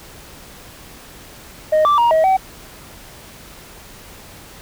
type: tone with pitch steps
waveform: sine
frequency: 620 / 1169 / 944 / 637 / 762 Hz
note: D#5 / D6 / A#5 / D#5 / G5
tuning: -6 / -8 / +22 / +41 / -49 cents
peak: -8 dBFS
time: 1.72-2.37 s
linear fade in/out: 10 ms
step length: 130 ms
effects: tanh soft clip ceiling -10 dBFS + pink hiss -40 dBFS RMS until 4.61 s